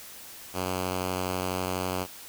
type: tone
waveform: 5% pulse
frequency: 92.1 Hz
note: F#2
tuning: 7 cents flat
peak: -17 dBFS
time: 0.53-2.07 s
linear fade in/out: 50 ms
effects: white hiss -45 dBFS RMS until 2.28 s